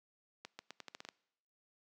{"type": "accelerating click train", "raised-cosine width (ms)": 0.2, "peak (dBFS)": -28, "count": 9, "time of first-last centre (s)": [0.45, 1.088], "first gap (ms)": 140, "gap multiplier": 0.83, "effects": ["noise-tail reverb RT60 0.8 s tail -23 dB re dry", "high-pass 200 Hz 12 dB/octave"]}